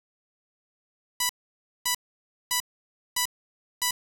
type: tone bursts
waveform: 5% pulse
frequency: 987.8 Hz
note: B5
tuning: in tune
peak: -11 dBFS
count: 5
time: 1.2-3.91 s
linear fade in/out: 5 ms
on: 94 ms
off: 560 ms
effects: 7-bit